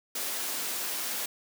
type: high-pass noise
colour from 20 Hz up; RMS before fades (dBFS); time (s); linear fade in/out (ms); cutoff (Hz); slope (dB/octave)
white; -33; 0.15-1.26; 5; 210; 24
effects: none